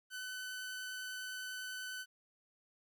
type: tone with vibrato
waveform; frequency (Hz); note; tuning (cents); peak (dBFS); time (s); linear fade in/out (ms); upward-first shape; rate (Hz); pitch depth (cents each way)
sawtooth; 1509; F#6; +34; -38; 0.1-2.06; 50; triangle; 10; 8
effects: 13-bit